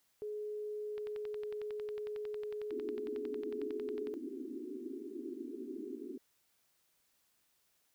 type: tone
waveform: sine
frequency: 421.6 Hz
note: G#4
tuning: 26 cents sharp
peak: -38 dBFS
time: 0.22-4.14 s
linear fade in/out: 0 ms
type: click train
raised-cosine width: 0.3 ms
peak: -35 dBFS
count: 35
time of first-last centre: 0.98-4.071 s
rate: 11 Hz
type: band-pass noise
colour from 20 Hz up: white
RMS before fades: -44 dBFS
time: 2.71-6.18 s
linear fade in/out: 5 ms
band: 240 to 400 Hz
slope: 96 dB/octave
effects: white hiss -75 dBFS RMS until 7.94 s